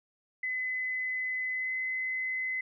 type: tone with pitch glide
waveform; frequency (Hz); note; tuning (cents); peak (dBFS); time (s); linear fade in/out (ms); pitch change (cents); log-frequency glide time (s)
sine; 2022 to 2037; B6 to C7; +40 to -47; -30; 0.43-2.61; 5; +13; 1.56-1.71
effects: none